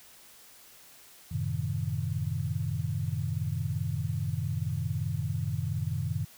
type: chord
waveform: sine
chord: F# diminished seventh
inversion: none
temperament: equal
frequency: 92.5 / 110 / 130.81 / 155.56 Hz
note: F#2 / A2 / C3 / Eb3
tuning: 0 / 0 / 0 / 0 cents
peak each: -34 dBFS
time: 1.31-6.25 s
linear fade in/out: 10 ms
effects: white hiss -54 dBFS RMS until 6.37 s